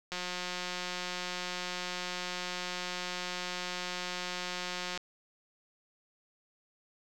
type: click train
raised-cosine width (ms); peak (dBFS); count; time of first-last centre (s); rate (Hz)
0.2; -19; 875; 0.12-4.976; 180
effects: none